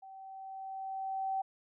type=tone with level ramp; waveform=sine; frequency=770 Hz; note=G5; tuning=31 cents flat; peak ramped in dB=-48 to -30 dBFS; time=0.02-1.42 s; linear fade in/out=10 ms; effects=none